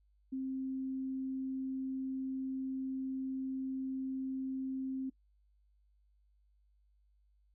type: tone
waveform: sine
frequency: 264.1 Hz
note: C4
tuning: 16 cents sharp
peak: -35 dBFS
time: 0.32-5.1 s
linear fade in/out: 10 ms
effects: noise-tail reverb RT60 0.1 s tail -22 dB re dry + added 50 Hz sine -67 dBFS peak until 7.54 s